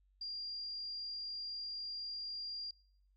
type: tone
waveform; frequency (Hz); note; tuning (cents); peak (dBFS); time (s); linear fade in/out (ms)
sine; 4786; D8; +32; -40; 0.21-2.71; 5
effects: noise-tail reverb RT60 0.7 s tail -24 dB re dry + added 48 Hz sine -68 dBFS peak until 3.16 s